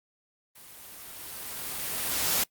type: noise with level ramp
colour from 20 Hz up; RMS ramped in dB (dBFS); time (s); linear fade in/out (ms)
white; -50 to -25; 0.55-2.44; 10
effects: noise-tail reverb RT60 0.1 s tail -22 dB re dry + Opus 32 kbps